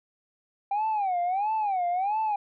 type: tone with vibrato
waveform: sine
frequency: 784 Hz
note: G5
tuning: in tune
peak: -22 dBFS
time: 0.71-2.36 s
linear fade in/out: 5 ms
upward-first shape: sine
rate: 1.5 Hz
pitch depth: 200 cents each way
effects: tanh soft clip ceiling -22 dBFS